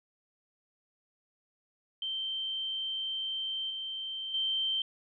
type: tone with level steps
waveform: sine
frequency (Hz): 3124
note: G7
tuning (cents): -7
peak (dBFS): -32 / -35 / -28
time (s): 2.02-4.82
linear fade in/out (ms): 2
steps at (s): 3.7 / 4.34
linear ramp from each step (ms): 2
effects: none